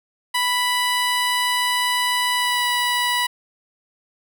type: tone with pitch glide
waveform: 15% pulse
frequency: 987.8 to 979.8 Hz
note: B5 to B5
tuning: 0 to -14 cents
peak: -12 dBFS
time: 0.34-3.27 s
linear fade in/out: 10 ms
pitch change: -14 cents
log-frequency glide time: 2.34-2.67 s
effects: none